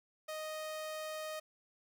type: tone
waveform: sawtooth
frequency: 622.3 Hz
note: D#5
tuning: in tune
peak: -36 dBFS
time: 0.28-1.4 s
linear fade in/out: 10 ms
effects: 11-bit